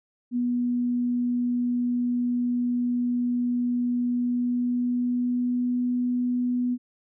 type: tone with pitch glide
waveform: sine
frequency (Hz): 243.9 to 246.6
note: B3 to B3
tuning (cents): -21 to -2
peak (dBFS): -22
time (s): 0.31-6.78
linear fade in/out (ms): 50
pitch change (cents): +19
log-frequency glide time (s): 4.1-5.8
effects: none